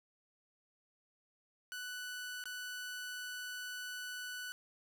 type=tone with dropouts; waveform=sawtooth; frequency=1487 Hz; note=F#6; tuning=8 cents sharp; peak=-38 dBFS; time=1.72-4.52 s; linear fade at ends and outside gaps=0 ms; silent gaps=2.439-2.456 s; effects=none